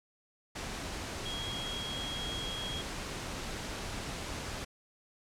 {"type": "tone in noise", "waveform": "sine", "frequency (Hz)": 3281, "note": "G#7", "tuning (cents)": -22, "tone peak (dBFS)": -38, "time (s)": [1.25, 2.82], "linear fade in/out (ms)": 10, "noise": "pink", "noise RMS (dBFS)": -39, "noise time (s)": [0.55, 4.65], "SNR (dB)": -2, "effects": ["low-pass 8000 Hz 12 dB/octave"]}